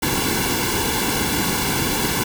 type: noise with comb filter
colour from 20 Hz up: pink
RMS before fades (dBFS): -21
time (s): 0.02-2.24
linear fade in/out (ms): 10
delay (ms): 1.6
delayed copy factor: -0.8
effects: none